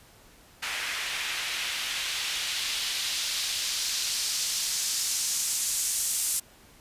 white noise with band-pass filter sweep, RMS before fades -30 dBFS, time 0.62-6.4 s, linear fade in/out 10 ms, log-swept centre 2000 to 8500 Hz, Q 1.3, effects pink hiss -55 dBFS RMS until 6.8 s + resampled to 32000 Hz

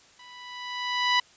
15% pulse tone with level ramp, 987.8 Hz, B5, in tune, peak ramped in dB -41 to -12 dBFS, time 0.19-1.2 s, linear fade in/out 5 ms, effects white hiss -56 dBFS RMS until 1.36 s + resampled to 16000 Hz

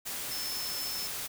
sine tone in noise, 5274 Hz, E8, in tune, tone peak -36 dBFS, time 0.3-1.08 s, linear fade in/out 20 ms, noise white, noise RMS -37 dBFS, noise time 0.05-1.28 s, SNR -2 dB, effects none

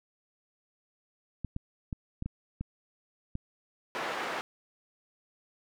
clicks, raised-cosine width 5 ms, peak -22 dBFS, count 7, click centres 1.447 / 1.564 / 1.928 / 2.224 / 2.26 / 2.61 / 3.354 s
white band-pass noise, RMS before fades -35 dBFS, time 3.95-4.41 s, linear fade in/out 0 ms, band 320 to 1600 Hz, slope 12 dB/octave
effects none

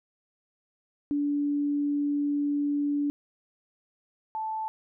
sine tone pair in turn, 289 / 876.6 Hz, D4 / A5, -28 / -7 cents, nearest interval octave + perfect fifth, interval 1921 cents, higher second, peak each -24 / -29 dBFS, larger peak first, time 1.11-3.1 / 4.35-4.68 s, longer first, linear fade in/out 0 ms, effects none

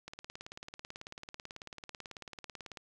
click train, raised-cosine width 0.2 ms, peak -27 dBFS, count 50, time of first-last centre 0.08-2.772 s, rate 18.2 Hz, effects none

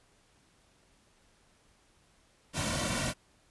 pink noise with comb filter, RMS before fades -32 dBFS, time 2.53-3.14 s, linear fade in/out 50 ms, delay 2.4 ms, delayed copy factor -0.9, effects pink hiss -66 dBFS RMS until 3.5 s + resampled to 24000 Hz

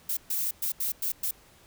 violet noise bursts at uneven times, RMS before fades -29 dBFS, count 6, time 0.09-0.17 / 0.3-0.51 / 0.62-0.72 / 0.8-0.92 / 1.02-1.12 / 1.23-1.31 s, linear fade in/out 5 ms, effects pink hiss -57 dBFS RMS until 1.66 s

